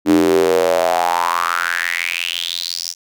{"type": "tone with high-pass filter sweep", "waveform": "square", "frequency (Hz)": 42.95, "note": "F1", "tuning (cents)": -28, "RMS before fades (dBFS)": -17, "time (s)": [0.05, 2.95], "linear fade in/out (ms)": 50, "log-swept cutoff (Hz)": [280, 5700], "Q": 6.1, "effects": []}